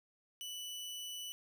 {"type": "tone", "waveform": "sawtooth", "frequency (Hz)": 2971, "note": "F#7", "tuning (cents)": 6, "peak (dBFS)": -39, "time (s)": [0.41, 1.32], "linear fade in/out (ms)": 0, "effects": []}